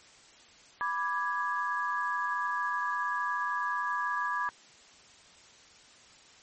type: chord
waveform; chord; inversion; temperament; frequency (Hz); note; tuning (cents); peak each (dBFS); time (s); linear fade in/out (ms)
sine; G# diminished; first; equal; 987.8 / 1174.7 / 1661.2; B5 / D6 / G#6; 0 / 0 / 0; -33; 0.81-4.49; 0
effects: white hiss -56 dBFS RMS until 6.42 s + MP3 32 kbps